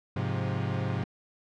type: chord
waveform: 40% pulse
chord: F minor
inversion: first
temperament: equal with one note detuned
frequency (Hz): 103.83 / 130.81 / 175.32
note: Ab2 / C3 / F3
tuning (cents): 0 / 0 / +7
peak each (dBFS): -31 / -31 / -34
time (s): 0.16-1.04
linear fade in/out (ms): 5
effects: low-pass 3000 Hz 12 dB/octave